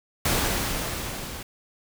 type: noise with level ramp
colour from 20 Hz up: pink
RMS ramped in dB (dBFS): -22 to -37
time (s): 0.25-1.43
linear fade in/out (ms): 5
effects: none